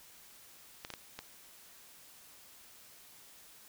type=clicks; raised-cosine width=0.2 ms; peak=-24 dBFS; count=4; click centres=0.849 / 0.903 / 0.938 / 1.19 s; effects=white hiss -57 dBFS RMS until 3.68 s